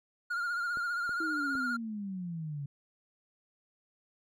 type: tone with vibrato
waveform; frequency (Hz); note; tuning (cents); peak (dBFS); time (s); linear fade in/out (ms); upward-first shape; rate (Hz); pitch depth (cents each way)
triangle; 1413; F6; +20; -29; 0.3-1.77; 10; triangle; 15; 57
type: clicks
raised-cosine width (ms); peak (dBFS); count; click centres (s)
2; -34; 3; 0.772 / 1.093 / 1.553
type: exponential sweep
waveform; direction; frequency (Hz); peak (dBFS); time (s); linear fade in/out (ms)
sine; down; 329.6 to 138.59; -35; 1.2-2.66; 5
effects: none